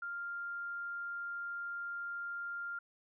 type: tone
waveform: sine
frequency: 1396.9 Hz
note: F6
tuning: in tune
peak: -38 dBFS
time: 0.02-2.79 s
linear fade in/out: 5 ms
effects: none